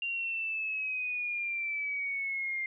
sine exponential sweep, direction down, 2780 to 2105 Hz, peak -31 dBFS, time 0.02-2.66 s, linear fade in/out 2 ms, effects none

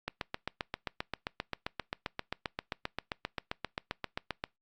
click train, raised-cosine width 0.3 ms, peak -17 dBFS, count 34, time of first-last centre 0.08-4.439 s, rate 7.57 Hz, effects noise-tail reverb RT60 0.2 s tail -25 dB re dry + Opus 48 kbps

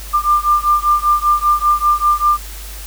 sine beating tone pair, 1192 / 1197.1 Hz, D6 / D6, +25 / +33 cents, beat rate 5.1 Hz, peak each -14 dBFS, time 0.13-2.38 s, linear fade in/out 20 ms, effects added 50 Hz sine -29 dBFS peak until 2.86 s + white hiss -34 dBFS RMS until 2.86 s

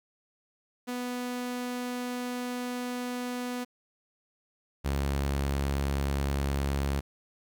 sawtooth tone pair in turn, 246.9 / 69.52 Hz, B3 / C#2, 0 / +6 cents, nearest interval octave + minor seventh, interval 2194 cents, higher first, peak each -28 / -23 dBFS, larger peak second, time 0.87-3.65 / 4.84-7.01 s, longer first, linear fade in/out 20 ms, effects 10-bit

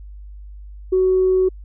sine tone, 373.2 Hz, F#4, 15 cents sharp, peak -12 dBFS, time 0.92-1.49 s, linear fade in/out 10 ms, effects tanh soft clip ceiling -8 dBFS + added 50 Hz sine -34 dBFS peak until 1.64 s

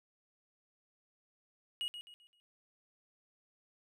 triangle tone with echo, 2891 Hz, F#7, 41 cents flat, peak -33 dBFS, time 1.81-1.88 s, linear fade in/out 0 ms, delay 130 ms, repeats 4, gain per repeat -9 dB, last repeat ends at 2.4 s, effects none

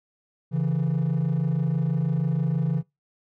triangle tone pair together, 138.59 / 164.81 Hz, C#3 / E3, 0 / 0 cents, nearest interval minor third, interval 300 cents, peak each -21 dBFS, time 0.51-2.83 s, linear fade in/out 50 ms, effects noise-tail reverb RT60 0.2 s tail -23 dB re dry + tanh soft clip ceiling -16 dBFS

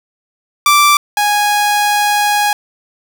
sawtooth tone pair in turn, 1171 / 828 Hz, D6 / G#5, -5 / -5 cents, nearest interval tritone, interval 600 cents, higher first, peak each -3 / -7 dBFS, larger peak first, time 0.66-0.97 / 1.17-2.53 s, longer second, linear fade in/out 2 ms, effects none

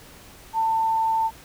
sine tone, 894 Hz, A5, 27 cents sharp, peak -19 dBFS, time 0.53-1.31 s, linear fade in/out 50 ms, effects pink hiss -47 dBFS RMS until 1.44 s

